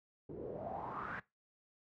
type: noise with low-pass filter sweep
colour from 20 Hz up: pink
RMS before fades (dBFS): -43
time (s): 0.29-1.2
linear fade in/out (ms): 5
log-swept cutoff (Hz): 360 to 1700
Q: 6.6
effects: noise-tail reverb RT60 0.2 s tail -19 dB re dry + high-pass 100 Hz 12 dB/octave